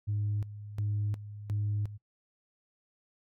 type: tone with tremolo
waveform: sine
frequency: 103.83 Hz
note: G#2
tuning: in tune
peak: -27 dBFS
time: 0.07-1.98 s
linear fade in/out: 20 ms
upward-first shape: square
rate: 1.4 Hz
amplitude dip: 80%
effects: noise-tail reverb RT60 0.1 s tail -21 dB re dry + tanh soft clip ceiling -25 dBFS